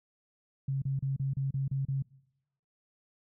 sine tone bursts, 135.9 Hz, C#3, 34 cents flat, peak -28 dBFS, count 8, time 0.68-2.024 s, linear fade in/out 5 ms, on 140 ms, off 32 ms, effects noise-tail reverb RT60 0.9 s tail -23 dB re dry

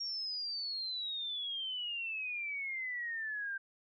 sine exponential sweep, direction down, 5600 to 1568 Hz, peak -36 dBFS, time 0-3.58 s, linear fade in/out 10 ms, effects none

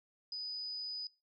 sine tone, 4978 Hz, D#8, in tune, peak -38 dBFS, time 0.32-1.07 s, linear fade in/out 2 ms, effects noise-tail reverb RT60 0.3 s tail -23 dB re dry

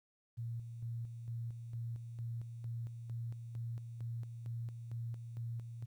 sine tone with tremolo, 116.54 Hz, A#2, in tune, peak -38 dBFS, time 0.37-5.86 s, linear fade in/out 20 ms, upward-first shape square, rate 2.2 Hz, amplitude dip 50%, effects 12-bit

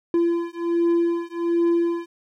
triangle beating tone pair, 339.6 / 340.9 Hz, F4 / F4, -48 / -42 cents, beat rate 1.3 Hz, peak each -20 dBFS, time 0.14-2.06 s, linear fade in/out 2 ms, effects none

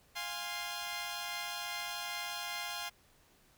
10% pulse chord, F minor, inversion none, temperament equal with one note detuned, 698.5 / 823.9 / 1046.5 Hz, F5 / Ab5 / C6, 0 / -14 / 0 cents, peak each -34 dBFS, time 0.15-2.9 s, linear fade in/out 20 ms, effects pink hiss -66 dBFS RMS until 3.57 s

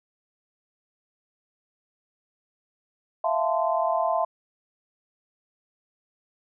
sine chord, F major seventh, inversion third, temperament equal with one note detuned, 659.3 / 698.5 / 880 / 1035.1 Hz, E5 / F5 / A5 / C6, 0 / 0 / 0 / -19 cents, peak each -25 / -27 / -29 / -28 dBFS, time 3.24-4.25 s, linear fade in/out 5 ms, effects none

